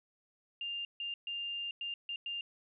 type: tone bursts at uneven times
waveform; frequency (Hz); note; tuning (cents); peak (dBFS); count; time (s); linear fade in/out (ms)
sine; 2800; F7; +4; -36; 6; 0.61-0.85 / 1-1.14 / 1.27-1.71 / 1.81-1.94 / 2.09-2.16 / 2.26-2.41; 2
effects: none